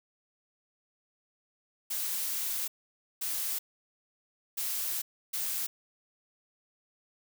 blue noise bursts at uneven times, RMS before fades -33 dBFS, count 4, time 1.9-2.68 / 3.21-3.59 / 4.57-5.02 / 5.33-5.67 s, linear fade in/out 10 ms, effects none

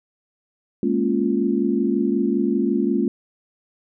sine chord, Bb minor seventh, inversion third, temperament equal, 207.7 / 233.1 / 277.2 / 349.2 Hz, Ab3 / Bb3 / Db4 / F4, 0 / 0 / 0 / 0 cents, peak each -23 dBFS, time 0.83-3.08 s, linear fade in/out 2 ms, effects none

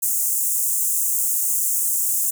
pink high-pass noise, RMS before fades -21 dBFS, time 0.02-2.31 s, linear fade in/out 10 ms, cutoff 7000 Hz, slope 48 dB/octave, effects none

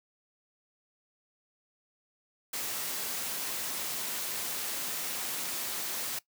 white noise, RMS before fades -35 dBFS, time 2.53-6.19 s, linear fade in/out 5 ms, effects noise-tail reverb RT60 0.1 s tail -19 dB re dry + high-pass 150 Hz 12 dB/octave

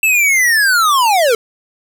square linear sweep, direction down, 2662 to 431 Hz, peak -10 dBFS, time 0.03-1.35 s, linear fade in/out 2 ms, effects none

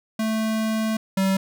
square tone pair in turn, 220 / 192.16 Hz, A3 / G3, 0 / -34 cents, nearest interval major second, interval 234 cents, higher first, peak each -22 / -19 dBFS, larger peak second, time 0.19-0.97 / 1.17-1.37 s, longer first, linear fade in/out 5 ms, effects none

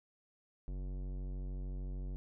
sine tone with tanh clipping, 46.68 Hz, F#1, 16 cents sharp, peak -40 dBFS, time 0.68-2.16 s, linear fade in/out 0 ms, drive 17 dB, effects none

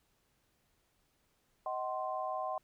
sine chord, C diminished, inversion first, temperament just, 627.9 / 753.5 / 1046.5 Hz, Eb5 / Gb5 / C6, +16 / +31 / 0 cents, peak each -39 / -38 / -39 dBFS, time 1.66-2.58 s, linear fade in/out 2 ms, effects pink hiss -75 dBFS RMS until 2.63 s

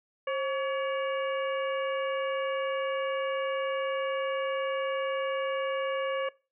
harmonic tone with a mistuned harmonic, 566 Hz, C#5, 36 cents sharp, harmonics 1 / 2 / 3 / 4 / 5, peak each -29 / -35 / -39 / -41 / -43 dBFS, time 0.27-6.29 s, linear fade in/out 5 ms, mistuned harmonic 1, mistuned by -97 cents, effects noise-tail reverb RT60 0.3 s tail -21 dB re dry

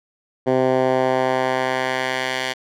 10% pulse tone with band-pass filter sweep, 129.6 Hz, C3, 16 cents flat, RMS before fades -20 dBFS, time 0.46-2.54 s, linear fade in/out 20 ms, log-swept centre 430 to 2800 Hz, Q 0.9, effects none

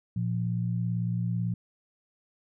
sine tone pair together, 116.54 / 174.61 Hz, A#2 / F3, 0 / 0 cents, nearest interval perfect fifth, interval 700 cents, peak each -28 / -30 dBFS, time 0.16-1.54 s, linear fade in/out 5 ms, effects none

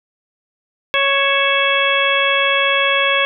harmonic tone with a mistuned harmonic, 554.4 Hz, C#5, in tune, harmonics 1 / 2 / 3 / 4 / 5 / 6, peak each -20 / -20 / -20 / -20 / -20 / -20 dBFS, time 0.94-3.25 s, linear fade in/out 0 ms, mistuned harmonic 5, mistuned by -81 cents, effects none

